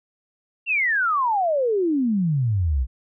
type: exponential sweep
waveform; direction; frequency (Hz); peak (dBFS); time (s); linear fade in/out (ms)
sine; down; 2794 to 58.27; -18; 0.66-2.87; 50
effects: none